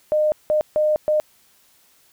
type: tone bursts at uneven times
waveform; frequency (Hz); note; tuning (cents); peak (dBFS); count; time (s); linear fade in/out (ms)
sine; 610; D#5; -34; -15; 4; 0.12-0.32 / 0.5-0.61 / 0.76-0.96 / 1.08-1.2; 0
effects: white hiss -57 dBFS RMS until 2.12 s